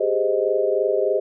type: chord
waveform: sine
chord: Ab major seventh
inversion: third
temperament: equal with one note detuned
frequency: 392 / 415.3 / 519.9 / 622.3 Hz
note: G4 / Ab4 / C5 / Eb5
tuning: 0 / 0 / -11 / 0 cents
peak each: -23 dBFS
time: 0-1.2 s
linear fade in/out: 10 ms
effects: none